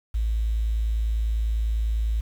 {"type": "tone", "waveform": "sine", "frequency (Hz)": 55, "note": "A1", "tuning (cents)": 0, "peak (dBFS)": -21, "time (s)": [0.14, 2.21], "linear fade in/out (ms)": 10, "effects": ["8-bit"]}